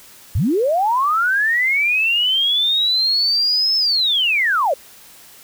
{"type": "linear two-way sweep", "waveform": "sine", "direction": "up then down", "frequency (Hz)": [65.41, 5274, 500], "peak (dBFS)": -14, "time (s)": [0.35, 4.74], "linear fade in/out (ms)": 5, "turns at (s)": 3.76, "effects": ["white hiss -44 dBFS RMS until 5.43 s"]}